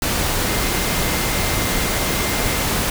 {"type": "tone in noise", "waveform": "sine", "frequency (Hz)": 2093, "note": "C7", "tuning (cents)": 0, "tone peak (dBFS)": -31, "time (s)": [0.47, 2.64], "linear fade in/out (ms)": 2, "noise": "pink", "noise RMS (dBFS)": -20, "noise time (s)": [0.02, 2.9], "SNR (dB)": -14, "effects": []}